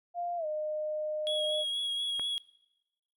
sine tone with pitch glide, 698.5 to 611.6 Hz, F5 to D#5, 0 to -30 cents, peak -31 dBFS, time 0.14-1.65 s, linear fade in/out 50 ms, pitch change -230 cents, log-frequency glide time 0.37-0.46 s
triangle tone with vibrato, 3322 Hz, G#7, in tune, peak -29 dBFS, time 1.27-2.38 s, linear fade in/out 0 ms, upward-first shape triangle, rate 4.2 Hz, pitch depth 26 cents each way
click, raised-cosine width 0.5 ms, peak -26 dBFS, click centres 2.196 s
effects noise-tail reverb RT60 1.0 s tail -23 dB re dry

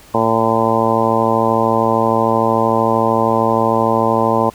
harmonic tone, 113.1 Hz, A2, 48 cents sharp, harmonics 1 / 2 / 3 / 4 / 5 / 6 / 7 / 8 / 9, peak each -24 / -20 / -22 / -20 / -19 / -23 / -21 / -20 / -19 dBFS, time 0.14-4.5 s, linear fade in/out 5 ms, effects pink hiss -43 dBFS RMS until 4.54 s

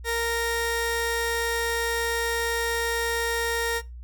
sawtooth tone pair together, 464.3 / 928.6 Hz, A#4 / A#5, -7 / -7 cents, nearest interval octave, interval 1200 cents, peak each -22 dBFS, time 0.04-3.82 s, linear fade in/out 50 ms, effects noise-tail reverb RT60 0.2 s tail -18 dB re dry + added 60 Hz sine -37 dBFS peak until 4.03 s

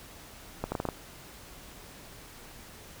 clicks, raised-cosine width 1 ms, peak -16 dBFS, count 6, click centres 0.64 / 0.72 / 0.752 / 0.801 / 0.853 / 0.888 s, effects pink hiss -49 dBFS RMS until 3 s

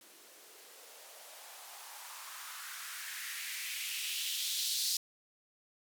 violet noise with band-pass filter sweep, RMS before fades -41 dBFS, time 0.01-4.97 s, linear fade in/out 2 ms, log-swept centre 310 to 4500 Hz, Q 2.7, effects none

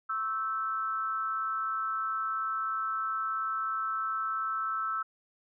sine tone with amplitude modulation, 1318.5 Hz, E6, in tune, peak -26 dBFS, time 0.09-5.03 s, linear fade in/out 10 ms, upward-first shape sine, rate 219 Hz, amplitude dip 70%, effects none

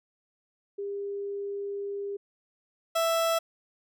sine / 30% pulse tone pair in turn, 401.6 / 661 Hz, G4 / E5, +42 / +5 cents, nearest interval major sixth, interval 863 cents, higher second, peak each -31 / -21 dBFS, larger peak second, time 0.78-2.17 / 2.95-3.39 s, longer first, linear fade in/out 10 ms, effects none

